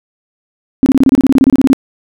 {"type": "tone bursts", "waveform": "sine", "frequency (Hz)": 266.3, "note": "C4", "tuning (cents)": 31, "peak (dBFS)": -3, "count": 16, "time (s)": [0.83, 1.731], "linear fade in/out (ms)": 0, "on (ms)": 31, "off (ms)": 27, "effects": []}